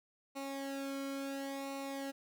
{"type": "tone with flanger", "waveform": "sawtooth", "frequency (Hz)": 274.4, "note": "C#4", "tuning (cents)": -17, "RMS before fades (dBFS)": -41, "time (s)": [0.35, 2.12], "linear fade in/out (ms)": 20, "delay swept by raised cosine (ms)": [0.61, 1.12], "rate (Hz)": 0.72, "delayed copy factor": -0.75, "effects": []}